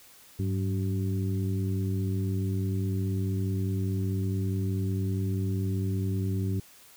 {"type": "harmonic tone with a mistuned harmonic", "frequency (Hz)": 95.2, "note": "F#2", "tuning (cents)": 50, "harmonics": [1, 2, 3, 4], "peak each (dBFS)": [-27, -33, -37, -39], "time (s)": [0.39, 6.6], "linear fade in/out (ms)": 5, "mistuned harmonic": 1, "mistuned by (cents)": 82, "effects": ["white hiss -54 dBFS RMS until 6.96 s"]}